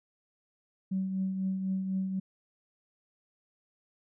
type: tone with tremolo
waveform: sine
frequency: 190 Hz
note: F#3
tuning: 46 cents sharp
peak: -26 dBFS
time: 0.91-2.2 s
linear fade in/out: 10 ms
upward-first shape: triangle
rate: 4 Hz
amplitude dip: 50%
effects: tanh soft clip ceiling -22 dBFS